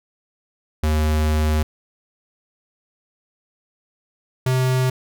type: tone pair in turn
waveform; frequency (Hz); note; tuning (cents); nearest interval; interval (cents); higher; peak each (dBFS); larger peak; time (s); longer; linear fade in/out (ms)
square; 77 / 128.9; D#2 / C3; -17 / -26; major sixth; 891; second; -17; neither; 0.83-1.63 / 4.46-4.9; first; 5
effects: none